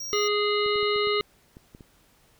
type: tone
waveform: square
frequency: 5640 Hz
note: F8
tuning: 16 cents sharp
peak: -33 dBFS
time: 0-0.28 s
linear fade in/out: 5 ms
type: harmonic tone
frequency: 415.3 Hz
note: G#4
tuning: in tune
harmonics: 1 / 3 / 5 / 7 / 9 / 10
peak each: -24 / -29 / -31 / -32 / -34 / -34 dBFS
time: 0.13-1.21 s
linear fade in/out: 0 ms
type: clicks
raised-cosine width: 3 ms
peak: -32 dBFS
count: 9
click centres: 0.662 / 0.758 / 0.829 / 0.961 / 1.072 / 1.203 / 1.569 / 1.749 / 1.808 s
effects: pink hiss -61 dBFS RMS until 2.39 s